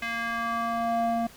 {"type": "tone with band-pass filter sweep", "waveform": "square", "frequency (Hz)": 231.6, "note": "A#3", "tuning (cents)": -11, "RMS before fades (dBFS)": -28, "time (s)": [0.02, 1.27], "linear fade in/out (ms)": 5, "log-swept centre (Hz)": [2100, 520], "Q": 2.4, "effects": ["pink hiss -50 dBFS RMS until 1.36 s"]}